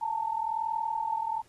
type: tone pair together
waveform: sine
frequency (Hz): 868.9 / 910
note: A5 / A#5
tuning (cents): -22 / -42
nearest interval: minor second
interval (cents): 80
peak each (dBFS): -32 / -30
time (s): 0.01-1.42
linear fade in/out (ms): 10
effects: pink hiss -63 dBFS RMS until 1.48 s + AAC 32 kbps